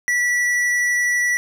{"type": "tone with tanh clipping", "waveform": "sine", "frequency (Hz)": 1952, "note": "B6", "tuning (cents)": -21, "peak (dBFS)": -18, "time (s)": [0.08, 1.37], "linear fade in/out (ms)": 0, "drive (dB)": 11, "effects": []}